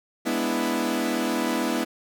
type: chord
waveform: sawtooth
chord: E dominant seventh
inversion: first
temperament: equal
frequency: 207.7 / 246.9 / 293.7 / 329.6 Hz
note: G#3 / B3 / D4 / E4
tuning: 0 / 0 / 0 / 0 cents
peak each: -28 / -23 / -27 / -24 dBFS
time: 0.25-1.85 s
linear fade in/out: 20 ms
effects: none